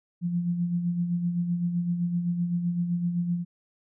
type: tone with tremolo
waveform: sine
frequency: 174 Hz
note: F3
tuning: 6 cents flat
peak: -22 dBFS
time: 0.21-3.45 s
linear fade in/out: 50 ms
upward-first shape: sine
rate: 7.8 Hz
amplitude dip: 50%
effects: none

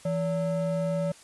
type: ring-modulated tone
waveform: triangle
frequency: 368.9 Hz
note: F#4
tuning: 5 cents flat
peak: -20 dBFS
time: 0.05-1.12 s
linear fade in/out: 5 ms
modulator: 202 Hz
effects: white hiss -52 dBFS RMS until 1.23 s + resampled to 24000 Hz

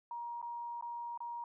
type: tone with dropouts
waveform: sine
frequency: 946 Hz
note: A#5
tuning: 25 cents sharp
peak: -39 dBFS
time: 0.11-1.44 s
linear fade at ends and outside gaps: 2 ms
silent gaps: 0.416-0.426 / 0.811-0.824 / 1.176-1.204 s
effects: none

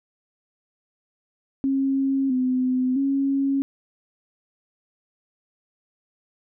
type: tone with pitch steps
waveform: sine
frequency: 270.7 / 255.1 / 274.5 Hz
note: C#4 / C4 / C#4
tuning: -41 / -44 / -17 cents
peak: -19 dBFS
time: 1.64-3.62 s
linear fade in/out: 0 ms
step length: 660 ms
effects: none

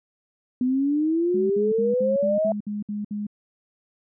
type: exponential sweep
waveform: sine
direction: up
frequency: 247.1 to 665 Hz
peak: -19 dBFS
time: 0.61-2.52 s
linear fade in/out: 2 ms
type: tone bursts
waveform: sine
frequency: 207.7 Hz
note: G#3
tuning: in tune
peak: -26 dBFS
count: 9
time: 1.34-3.268 s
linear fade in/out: 5 ms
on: 160 ms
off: 61 ms
effects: none

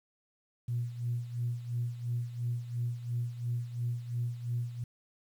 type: tone with tremolo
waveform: sine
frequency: 120 Hz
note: B2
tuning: 49 cents flat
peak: -28 dBFS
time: 0.68-4.84 s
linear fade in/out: 5 ms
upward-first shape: sine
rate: 2.9 Hz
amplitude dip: 75%
effects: tanh soft clip ceiling -24 dBFS + 10-bit

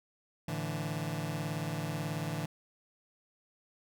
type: chord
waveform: sawtooth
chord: A suspended fourth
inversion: none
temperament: just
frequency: 110 / 146.67 / 165 Hz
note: A2 / D3 / E3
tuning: 0 / -2 / +2 cents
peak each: -37 / -33 / -33 dBFS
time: 0.48-2.46 s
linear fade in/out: 5 ms
effects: none

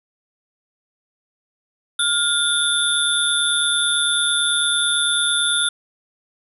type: tone cluster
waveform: sine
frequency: 1413 / 3454 / 3603 / 10170 Hz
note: F6 / A7 / A7 / D#9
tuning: +20 / -33 / +40 / +37 cents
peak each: -22 dBFS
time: 1.99-5.69 s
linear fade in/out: 5 ms
effects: none

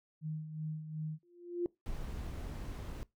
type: tone with tremolo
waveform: sine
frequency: 155.56 Hz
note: D#3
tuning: in tune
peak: -35 dBFS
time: 0.21-1.19 s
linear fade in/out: 50 ms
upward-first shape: sine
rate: 2.7 Hz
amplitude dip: 60%
type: tone with exponential growth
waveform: sine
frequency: 349.2 Hz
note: F4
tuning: in tune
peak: -28 dBFS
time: 1.23-1.66 s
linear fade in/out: 1 ms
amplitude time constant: 92 ms
type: noise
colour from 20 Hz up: brown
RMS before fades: -41 dBFS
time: 1.86-3.03 s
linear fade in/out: 0 ms
effects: noise-tail reverb RT60 0.2 s tail -22 dB re dry

